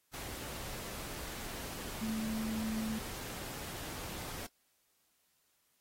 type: tone in noise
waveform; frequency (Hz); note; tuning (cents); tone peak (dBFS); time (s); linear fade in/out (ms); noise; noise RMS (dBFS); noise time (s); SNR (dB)
sine; 220; A3; 0; -34; 2.01-2.99; 10; pink; -44; 0.13-4.47; +7
effects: white hiss -75 dBFS RMS until 5.8 s + AAC 48 kbps